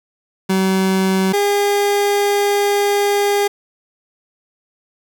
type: tone pair in turn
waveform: 30% pulse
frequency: 190 / 406.2 Hz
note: F#3 / G#4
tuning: +46 / -38 cents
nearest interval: octave + minor second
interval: 1316 cents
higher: second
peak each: -11 dBFS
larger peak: neither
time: 0.49-1.33 / 1.33-3.48 s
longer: second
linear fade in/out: 10 ms
effects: 7-bit